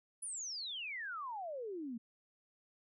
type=exponential sweep; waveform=sine; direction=down; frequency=10240 to 220 Hz; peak=-40 dBFS; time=0.22-1.98 s; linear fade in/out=10 ms; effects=none